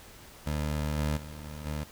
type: tone with level steps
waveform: 20% pulse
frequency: 75.2 Hz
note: D2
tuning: 42 cents sharp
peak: -24 / -22 / -36 / -34 / -27 dBFS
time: 0.46-1.84 s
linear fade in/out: 10 ms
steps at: 0.97 / 1.16 / 1.44 / 1.65 s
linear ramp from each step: 20 ms
effects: pink hiss -51 dBFS RMS until 1.91 s